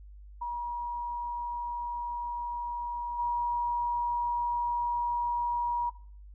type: tone with level steps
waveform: sine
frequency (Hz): 957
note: A#5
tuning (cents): +45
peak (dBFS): -31 / -26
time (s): 0.41-5.9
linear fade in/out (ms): 10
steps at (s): 3.18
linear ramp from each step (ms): 20
effects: noise-tail reverb RT60 0.5 s tail -18 dB re dry + added 50 Hz sine -46 dBFS peak until 6.34 s